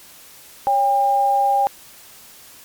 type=tone pair together; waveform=sine; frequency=558 / 802.2 Hz; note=C#5 / G5; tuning=+11 / +40 cents; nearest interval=tritone; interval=629 cents; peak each=-24 / -14 dBFS; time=0.67-1.67 s; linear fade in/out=0 ms; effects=white hiss -44 dBFS RMS until 2.64 s + MP3 96 kbps